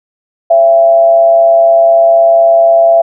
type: tone with frequency modulation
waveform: sine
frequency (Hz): 671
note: E5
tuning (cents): +31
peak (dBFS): -3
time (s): 0.5-3.02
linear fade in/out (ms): 10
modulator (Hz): 121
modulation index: 0.35
effects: none